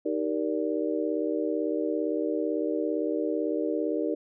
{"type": "chord", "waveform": "sine", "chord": "Eb major seventh", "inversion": "none", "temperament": "just", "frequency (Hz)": [311.1, 388.9, 466.7, 583.4], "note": ["Eb4", "G4", "Bb4", "D5"], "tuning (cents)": [0, -14, 2, -12], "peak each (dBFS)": [-29, -32, -31, -33], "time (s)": [0.05, 4.15], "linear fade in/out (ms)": 10, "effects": []}